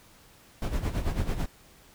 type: noise with tremolo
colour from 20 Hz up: brown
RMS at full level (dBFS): -26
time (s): 0.62-1.46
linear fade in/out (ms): 2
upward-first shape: sine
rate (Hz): 9.1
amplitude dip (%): 70
effects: pink hiss -56 dBFS RMS until 1.94 s